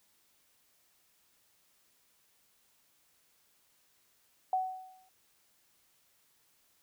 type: tone with exponential decay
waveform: sine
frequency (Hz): 749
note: F#5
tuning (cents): +21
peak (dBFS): -25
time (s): 4.53-5.09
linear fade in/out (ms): 2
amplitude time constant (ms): 120
effects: white hiss -70 dBFS RMS until 6.82 s